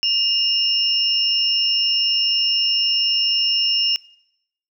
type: tone pair together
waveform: sine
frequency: 2833 / 5348 Hz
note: F7 / E8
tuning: +24 / +24 cents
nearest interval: major seventh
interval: 1100 cents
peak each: -19 dBFS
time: 0.03-3.96 s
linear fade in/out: 0 ms
effects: noise-tail reverb RT60 0.8 s tail -22 dB re dry